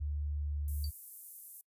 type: tone with pitch glide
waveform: sine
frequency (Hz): 73.42 to 72.95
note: D2 to D2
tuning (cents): 0 to -11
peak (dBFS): -33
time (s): 0-0.91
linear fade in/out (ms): 20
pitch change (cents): -11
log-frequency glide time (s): 0.37-0.71
type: high-pass noise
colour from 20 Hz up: white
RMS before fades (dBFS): -47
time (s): 0.68-1.61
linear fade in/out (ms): 0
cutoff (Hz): 10000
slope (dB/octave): 24
type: tone with exponential decay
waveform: sine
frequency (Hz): 4609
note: D8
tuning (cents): -33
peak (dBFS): -38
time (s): 0.84-0.92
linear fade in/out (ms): 1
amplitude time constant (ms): 16
effects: noise-tail reverb RT60 0.1 s tail -26 dB re dry + resampled to 32000 Hz